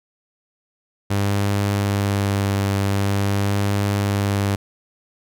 sawtooth tone with vibrato, 100 Hz, G2, 35 cents sharp, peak -14 dBFS, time 1.1-4.56 s, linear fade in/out 10 ms, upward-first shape triangle, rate 0.45 Hz, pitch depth 20 cents each way, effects none

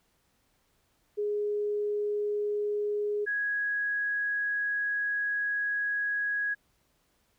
sine tone pair in turn, 415.3 / 1661.2 Hz, G#4 / G#6, 0 / 0 cents, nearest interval 2 octaves, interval 2400 cents, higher second, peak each -27 dBFS, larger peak neither, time 1.17-3.26 / 3.26-6.55 s, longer second, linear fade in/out 20 ms, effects pink hiss -71 dBFS RMS until 7.38 s

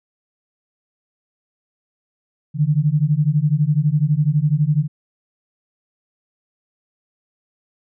sine beating tone pair, 143.9 / 155.9 Hz, D3 / D#3, -35 / +4 cents, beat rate 12 Hz, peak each -17 dBFS, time 2.54-4.88 s, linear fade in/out 50 ms, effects none

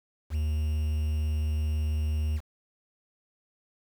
triangle tone with quantisation, 76.5 Hz, D#2, 29 cents flat, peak -23 dBFS, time 0.3-2.41 s, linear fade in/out 50 ms, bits 8, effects none

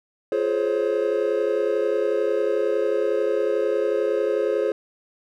triangle chord, Db major seventh, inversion first, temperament equal with one note detuned, 349.2 / 423.1 / 523.3 / 554.4 Hz, F4 / Ab4 / C5 / Db5, 0 / +32 / 0 / 0 cents, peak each -26 / -21 / -23 / -26 dBFS, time 0.32-4.72 s, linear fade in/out 2 ms, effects none

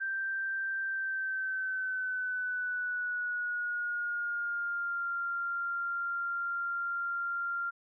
sine tone with pitch glide, 1568 to 1388.9 Hz, G6 to F6, 0 to -10 cents, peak -31 dBFS, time 0-7.71 s, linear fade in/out 20 ms, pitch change -210 cents, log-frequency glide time 0.85-5.07 s, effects none

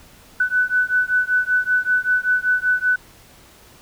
sine beating tone pair, 1493 / 1498.2 Hz, F#6 / F#6, +15 / +21 cents, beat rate 5.2 Hz, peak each -19 dBFS, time 0.4-2.96 s, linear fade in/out 5 ms, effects pink hiss -48 dBFS RMS until 3.81 s

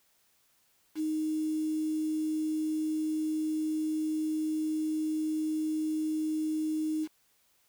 sine tone with quantisation, 311.1 Hz, D#4, in tune, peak -28 dBFS, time 0.95-7.08 s, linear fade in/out 50 ms, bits 8, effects white hiss -69 dBFS RMS until 7.68 s

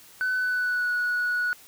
sine tone with pitch glide, 1508 to 1465.1 Hz, F#6 to F#6, +32 to -17 cents, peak -21 dBFS, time 0.21-1.53 s, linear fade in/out 0 ms, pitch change -49 cents, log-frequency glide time 0.35-0.92 s, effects tanh soft clip ceiling -21 dBFS + white hiss -51 dBFS RMS until 1.67 s

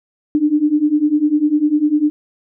sine beating tone pair, 293.5 / 303.5 Hz, D4 / D#4, -1 / -43 cents, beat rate 10 Hz, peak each -16 / -14 dBFS, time 0.35-2.1 s, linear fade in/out 0 ms, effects none

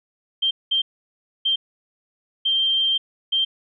sine tone bursts at uneven times, 3157 Hz, G7, 12 cents sharp, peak -17 dBFS, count 5, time 0.42-0.51 / 0.71-0.82 / 1.45-1.56 / 2.45-2.98 / 3.32-3.45 s, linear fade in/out 10 ms, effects none

